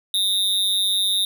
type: tone with amplitude modulation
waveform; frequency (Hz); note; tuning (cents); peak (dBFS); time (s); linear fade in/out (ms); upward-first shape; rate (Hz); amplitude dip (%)
square; 3700; A#7; -14; -15; 0.14-1.25; 2; sine; 195; 85
effects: none